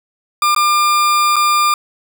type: tone with dropouts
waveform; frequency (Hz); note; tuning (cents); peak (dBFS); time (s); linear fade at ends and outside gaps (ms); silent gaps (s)
40% pulse; 1200; D6; +37; -10; 0.42-1.74; 2; 0.548-0.562 / 1.359-1.364
effects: none